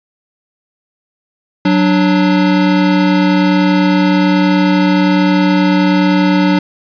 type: tone pair together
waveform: square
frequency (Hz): 185 / 294.6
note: F#3 / D4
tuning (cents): 0 / +6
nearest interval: minor sixth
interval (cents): 806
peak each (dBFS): -12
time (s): 1.65-6.59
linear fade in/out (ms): 5
effects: resampled to 11025 Hz + 7-bit